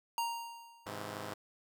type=tone with exponential decay; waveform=square; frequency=932.3 Hz; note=A#5; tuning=in tune; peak=-31 dBFS; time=0.18-1.06 s; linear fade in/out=1 ms; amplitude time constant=190 ms
type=chord; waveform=5% pulse; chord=Ab augmented; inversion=none; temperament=just; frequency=103.83 / 129.78 / 162.23 Hz; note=Ab2 / C3 / E3; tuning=0 / -14 / -27 cents; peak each=-32 / -37 / -36 dBFS; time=0.86-1.34 s; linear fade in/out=5 ms
effects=none